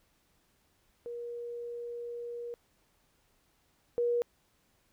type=tone pair in turn; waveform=sine; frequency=475.6 / 478.1 Hz; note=A#4 / A#4; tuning=+35 / +44 cents; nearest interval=unison; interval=9 cents; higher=second; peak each=-37 / -26 dBFS; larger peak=second; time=1.06-2.54 / 3.98-4.22 s; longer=first; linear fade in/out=0 ms; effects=pink hiss -71 dBFS RMS until 4.92 s